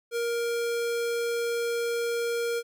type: tone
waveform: square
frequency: 469.3 Hz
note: A#4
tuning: 12 cents sharp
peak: -27 dBFS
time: 0.11-2.63 s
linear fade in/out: 50 ms
effects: none